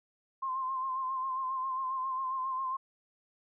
sine tone with vibrato, 1049 Hz, C6, 4 cents sharp, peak -31 dBFS, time 0.42-2.77 s, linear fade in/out 10 ms, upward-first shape sine, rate 7.4 Hz, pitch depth 41 cents each way, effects none

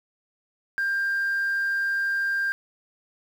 sine tone, 1593 Hz, G6, 27 cents sharp, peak -21 dBFS, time 0.78-2.52 s, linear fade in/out 0 ms, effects tanh soft clip ceiling -19 dBFS + 8-bit

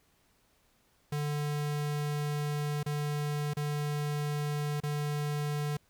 square tone with dropouts, 147.5 Hz, D3, 8 cents sharp, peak -31 dBFS, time 1.12-5.77 s, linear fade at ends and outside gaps 5 ms, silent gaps 2.831-2.861 / 3.536-3.568 / 4.803-4.834 s, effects pink hiss -69 dBFS RMS until 5.89 s

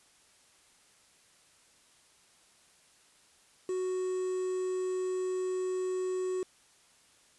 triangle tone with quantisation, 370 Hz, F#4, in tune, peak -28 dBFS, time 3.69-6.43 s, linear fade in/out 2 ms, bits 8, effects white hiss -63 dBFS RMS until 7.38 s + resampled to 24000 Hz

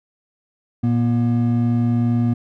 triangle tone pair together, 116.54 / 239.1 Hz, A#2 / A#3, 0 / +44 cents, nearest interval octave, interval 1244 cents, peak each -16 dBFS, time 0.83-2.34 s, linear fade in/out 10 ms, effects none

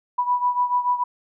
sine beating tone pair, 982 / 988.9 Hz, B5 / B5, -10 / +2 cents, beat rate 6.9 Hz, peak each -20 / -24 dBFS, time 0.18-1.04 s, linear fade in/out 10 ms, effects none

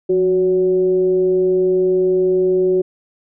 sine tone with frequency modulation, 370 Hz, F#4, in tune, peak -12 dBFS, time 0.09-2.82 s, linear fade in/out 10 ms, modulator 193 Hz, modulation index 0.36, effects none

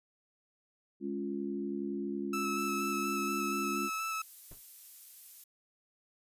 sine chord, Db major, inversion second, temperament equal, 207.7 / 277.2 / 349.2 Hz, Ab3 / Db4 / F4, 0 / 0 / 0 cents, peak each -38 dBFS, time 1-3.9 s, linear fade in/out 50 ms
30% pulse tone with vibrato, 1309 Hz, E6, 13 cents flat, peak -31 dBFS, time 2.33-4.22 s, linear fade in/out 5 ms, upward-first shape square, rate 4.2 Hz, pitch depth 11 cents each way
violet noise, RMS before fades -49 dBFS, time 2.58-5.44 s, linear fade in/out 5 ms
brown noise with exponential decay, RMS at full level -43 dBFS, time 4.51-4.62 s, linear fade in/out 5 ms, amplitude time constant 22 ms
effects resampled to 32000 Hz

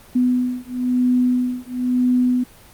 sine beating tone pair, 249.1 / 250.1 Hz, B3 / B3, +15 / +22 cents, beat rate 1 Hz, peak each -19 dBFS, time 0.15-2.44 s, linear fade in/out 10 ms, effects pink hiss -46 dBFS RMS until 2.73 s + Opus 32 kbps

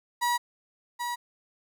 35% pulse tone with echo, 964 Hz, B5, 42 cents flat, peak -22 dBFS, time 0.21-0.38 s, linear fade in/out 20 ms, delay 780 ms, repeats 1, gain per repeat -6 dB, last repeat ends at 1.16 s, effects none

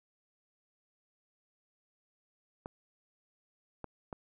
clicks, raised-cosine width 1 ms, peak -26 dBFS, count 3, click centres 2.659 / 3.843 / 4.128 s, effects none

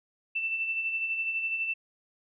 sine tone with tremolo, 2667 Hz, E7, 20 cents sharp, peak -26 dBFS, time 0.35-1.74 s, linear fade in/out 10 ms, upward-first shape sine, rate 12 Hz, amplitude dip 45%, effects none

